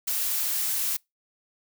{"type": "noise", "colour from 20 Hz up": "blue", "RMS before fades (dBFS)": -27, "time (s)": [0.07, 0.97], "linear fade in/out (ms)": 10, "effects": ["noise-tail reverb RT60 0.2 s tail -26 dB re dry"]}